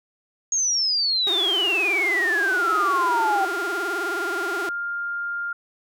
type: exponential sweep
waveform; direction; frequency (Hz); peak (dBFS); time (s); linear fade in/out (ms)
sine; down; 6645 to 759; -19; 0.52-3.45; 2
type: tone with vibrato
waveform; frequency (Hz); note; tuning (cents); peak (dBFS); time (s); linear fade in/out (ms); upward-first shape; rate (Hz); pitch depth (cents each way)
sawtooth; 370; F#4; 0; -24; 1.27-4.69; 0; triangle; 19; 230
type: tone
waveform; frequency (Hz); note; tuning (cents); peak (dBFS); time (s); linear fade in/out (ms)
sine; 1402; F6; +6; -25; 2.67-5.53; 5
effects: none